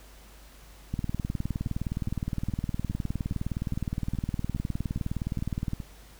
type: two click trains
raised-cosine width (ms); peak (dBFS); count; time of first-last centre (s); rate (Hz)
5; -23 / -17; 11 / 94; 1.67-5.802 / 0.94-5.734; 2.42 / 19.4
effects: added 50 Hz sine -50 dBFS peak until 6.19 s + pink hiss -54 dBFS RMS until 6.19 s